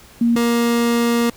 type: tone pair in turn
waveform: sine / 30% pulse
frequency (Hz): 234.5 / 235.4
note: A#3 / A#3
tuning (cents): +11 / +17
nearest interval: unison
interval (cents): 6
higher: second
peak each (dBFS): -12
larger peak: neither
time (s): 0.21-0.36 / 0.36-1.3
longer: second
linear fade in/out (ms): 5
effects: pink hiss -45 dBFS RMS until 1.36 s